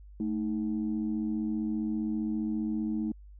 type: tone pair together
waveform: sine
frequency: 219.2 / 314.3 Hz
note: A3 / D#4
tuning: -6 / +18 cents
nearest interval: tritone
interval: 624 cents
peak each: -29 / -32 dBFS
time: 0.2-3.12 s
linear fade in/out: 2 ms
effects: tanh soft clip ceiling -22 dBFS + added 50 Hz sine -47 dBFS peak until 3.39 s